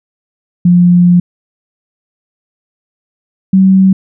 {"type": "tone pair in turn", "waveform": "sine", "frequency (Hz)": [176.4, 190.45], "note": ["F3", "G3"], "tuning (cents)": [18, -50], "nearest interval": "minor second", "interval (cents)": 132, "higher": "second", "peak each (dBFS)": -3, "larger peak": "neither", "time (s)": [[0.65, 1.2], [3.53, 3.93]], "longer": "first", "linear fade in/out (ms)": 5, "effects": []}